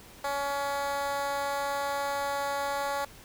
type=tone with high-pass filter; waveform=10% pulse; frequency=281.2 Hz; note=C#4; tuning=25 cents sharp; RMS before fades=-31 dBFS; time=0.24-3.05 s; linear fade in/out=5 ms; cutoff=670 Hz; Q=2.8; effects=pink hiss -51 dBFS RMS until 3.24 s